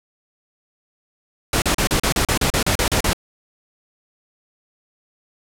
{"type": "noise bursts", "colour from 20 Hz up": "pink", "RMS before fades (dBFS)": -18, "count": 13, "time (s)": [1.53, 3.132], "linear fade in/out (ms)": 2, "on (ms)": 90, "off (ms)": 36, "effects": ["low-pass 12000 Hz 12 dB/octave"]}